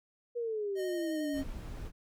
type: exponential sweep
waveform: sine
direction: down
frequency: 484.9 to 268.5 Hz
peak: -32 dBFS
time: 0.35-1.44 s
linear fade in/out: 20 ms
type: tone with vibrato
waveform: square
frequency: 617 Hz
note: D#5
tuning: 15 cents flat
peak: -39 dBFS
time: 0.75-1.44 s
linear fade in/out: 50 ms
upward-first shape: square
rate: 11 Hz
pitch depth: 14 cents each way
type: noise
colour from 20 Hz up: brown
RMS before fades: -41 dBFS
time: 1.33-1.92 s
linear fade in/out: 50 ms
effects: none